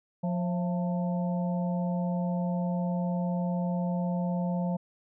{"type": "harmonic tone with a mistuned harmonic", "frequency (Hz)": 177.6, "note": "F3", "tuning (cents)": 29, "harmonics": [1, 3, 4, 5], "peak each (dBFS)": [-27, -37, -39, -41], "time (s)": [0.23, 4.77], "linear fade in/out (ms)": 10, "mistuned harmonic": 4, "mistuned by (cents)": -78, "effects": []}